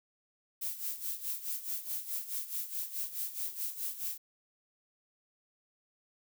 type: noise with tremolo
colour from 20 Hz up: violet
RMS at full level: -35 dBFS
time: 0.61-4.18 s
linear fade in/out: 10 ms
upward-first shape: sine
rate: 4.7 Hz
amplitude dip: 75%
effects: none